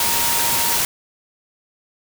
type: tone in noise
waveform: sine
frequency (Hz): 935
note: A#5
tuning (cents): +5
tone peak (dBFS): -26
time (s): 0-0.77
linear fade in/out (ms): 2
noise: white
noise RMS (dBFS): -19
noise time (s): 0-0.85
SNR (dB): -10
effects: none